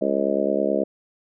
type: harmonic tone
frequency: 69.3 Hz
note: C#2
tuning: in tune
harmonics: 3 / 4 / 5 / 6 / 7 / 8 / 9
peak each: -28 / -28 / -27 / -28 / -28 / -26 / -25 dBFS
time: 0.01-0.84 s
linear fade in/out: 10 ms
effects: none